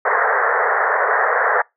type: band-pass noise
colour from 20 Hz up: white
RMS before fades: -17 dBFS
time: 0.05-1.62 s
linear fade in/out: 5 ms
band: 420 to 1900 Hz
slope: 96 dB/octave
effects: noise-tail reverb RT60 0.2 s tail -26 dB re dry